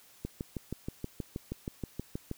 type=click train; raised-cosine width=3 ms; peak=-22 dBFS; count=14; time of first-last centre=0.25-2.313 s; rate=6.3 Hz; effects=white hiss -59 dBFS RMS until 2.37 s